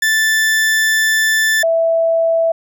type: tone pair in turn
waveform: 40% pulse / sine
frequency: 1760 / 659.3 Hz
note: A6 / E5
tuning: 0 / 0 cents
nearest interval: octave + perfect fourth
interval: 1700 cents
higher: first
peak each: -11 dBFS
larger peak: neither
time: 0.02-1.63 / 1.63-2.52 s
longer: first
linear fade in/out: 5 ms
effects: none